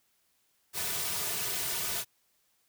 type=noise with comb filter; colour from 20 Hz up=white; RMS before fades=-33 dBFS; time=0.73-2.05 s; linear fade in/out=50 ms; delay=3.7 ms; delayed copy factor=-0.95; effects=white hiss -72 dBFS RMS until 2.68 s